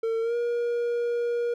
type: tone with pitch glide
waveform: triangle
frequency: 452.7 to 475.5 Hz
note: A4 to A#4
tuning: +49 to +34 cents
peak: -22 dBFS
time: 0.03-1.54 s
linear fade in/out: 5 ms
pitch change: +85 cents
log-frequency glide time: 0.21-0.35 s
effects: none